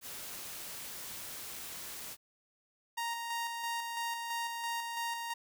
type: noise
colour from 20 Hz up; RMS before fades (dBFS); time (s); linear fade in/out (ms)
white; -44; 0.01-2.17; 50
type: tone with tremolo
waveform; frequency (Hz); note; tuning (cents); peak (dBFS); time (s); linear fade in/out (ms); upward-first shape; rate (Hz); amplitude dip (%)
sawtooth; 932.3; A#5; 0; -30; 2.97-5.34; 10; square; 3; 35
effects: none